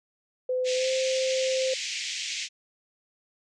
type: tone with pitch glide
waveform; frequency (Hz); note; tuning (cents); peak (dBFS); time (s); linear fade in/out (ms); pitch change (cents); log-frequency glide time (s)
sine; 508 to 522; B4 to C5; +49 to -4; -24; 0.49-1.74; 5; +47; 0.74-0.88
type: band-pass noise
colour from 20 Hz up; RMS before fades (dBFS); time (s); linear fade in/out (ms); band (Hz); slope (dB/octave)
pink; -33; 0.64-2.49; 50; 2100 to 7300; 48
effects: none